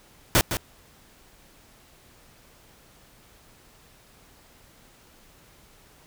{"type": "noise with echo", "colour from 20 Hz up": "pink", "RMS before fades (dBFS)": -18, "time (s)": [0.35, 0.41], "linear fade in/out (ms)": 0, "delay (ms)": 160, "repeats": 1, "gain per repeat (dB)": -9, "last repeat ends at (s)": 0.57, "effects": ["pink hiss -55 dBFS RMS until 6.06 s"]}